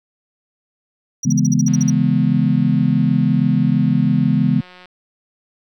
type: tone bursts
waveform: triangle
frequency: 5800 Hz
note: F#8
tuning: 35 cents flat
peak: -20 dBFS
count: 10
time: 1.23-1.901 s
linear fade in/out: 5 ms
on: 23 ms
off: 49 ms
type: chord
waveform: sine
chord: C# minor seventh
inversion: none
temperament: equal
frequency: 138.59 / 164.81 / 207.7 / 246.9 Hz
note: C#3 / E3 / G#3 / B3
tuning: 0 / 0 / 0 / 0 cents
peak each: -18 dBFS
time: 1.25-4.61 s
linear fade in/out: 10 ms
type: click train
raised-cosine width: 0.3 ms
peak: -26 dBFS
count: 576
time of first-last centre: 1.68-4.857 s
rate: 181 Hz
effects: none